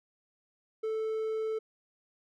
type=tone; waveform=triangle; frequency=439.5 Hz; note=A4; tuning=2 cents flat; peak=-28 dBFS; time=0.83-1.59 s; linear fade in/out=10 ms; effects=none